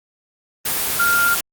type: tone in noise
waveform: sine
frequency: 1396.9 Hz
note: F6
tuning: in tune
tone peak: -14 dBFS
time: 0.99-1.35 s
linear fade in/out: 10 ms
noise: white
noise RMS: -21 dBFS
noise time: 0.65-1.41 s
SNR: +4 dB
effects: Opus 24 kbps